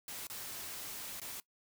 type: noise with dropouts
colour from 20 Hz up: white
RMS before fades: -44 dBFS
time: 0.08-1.4 s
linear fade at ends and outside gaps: 1 ms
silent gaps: 0.27-0.299 / 1.199-1.216 s
effects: noise-tail reverb RT60 0.1 s tail -20 dB re dry